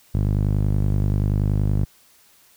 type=tone with band-pass filter; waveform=sawtooth; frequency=50.5 Hz; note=G#1; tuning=48 cents flat; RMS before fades=-20 dBFS; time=0.14-1.85 s; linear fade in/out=5 ms; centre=120 Hz; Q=1.2; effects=white hiss -55 dBFS RMS until 2.56 s